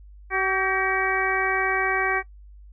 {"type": "harmonic tone with a mistuned harmonic", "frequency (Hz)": 380.4, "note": "F#4", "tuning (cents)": 48, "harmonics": [1, 2, 3, 4, 5, 6], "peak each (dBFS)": [-28, -28, -28, -28, -28, -28], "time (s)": [0.3, 2.23], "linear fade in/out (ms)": 50, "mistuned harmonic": 4, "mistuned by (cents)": 50, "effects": ["noise-tail reverb RT60 0.1 s tail -19 dB re dry", "added 50 Hz sine -43 dBFS peak until 2.72 s"]}